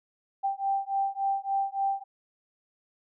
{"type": "beating tone pair", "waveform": "sine", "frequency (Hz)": [784, 787.5], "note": ["G5", "G5"], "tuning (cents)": [0, 8], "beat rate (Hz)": 3.5, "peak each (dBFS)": -29, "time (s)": [0.43, 2.04], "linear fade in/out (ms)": 20, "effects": []}